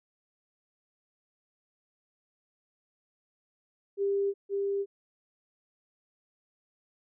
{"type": "tone with echo", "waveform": "sine", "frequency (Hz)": 398, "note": "G4", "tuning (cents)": 26, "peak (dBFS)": -25, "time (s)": [3.97, 4.34], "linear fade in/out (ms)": 50, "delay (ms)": 520, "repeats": 1, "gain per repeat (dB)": -2, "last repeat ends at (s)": 4.86, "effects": []}